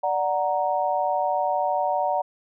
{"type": "chord", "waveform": "sine", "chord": "D augmented", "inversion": "none", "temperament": "equal", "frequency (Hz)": [587.3, 740, 932.3], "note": ["D5", "F#5", "A#5"], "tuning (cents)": [0, 0, 0], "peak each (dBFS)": [-26, -24, -26], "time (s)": [0.03, 2.22], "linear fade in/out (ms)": 10, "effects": []}